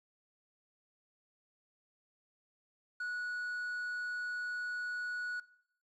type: tone with quantisation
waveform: triangle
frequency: 1466 Hz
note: F#6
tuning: 16 cents flat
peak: -34 dBFS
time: 3-5.4 s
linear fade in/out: 5 ms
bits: 10
effects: noise-tail reverb RT60 0.7 s tail -20 dB re dry + low-pass 7000 Hz 12 dB/octave